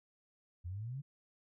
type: exponential sweep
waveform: sine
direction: up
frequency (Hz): 83.3 to 145.7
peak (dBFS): -39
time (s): 0.64-1.02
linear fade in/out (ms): 20
effects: none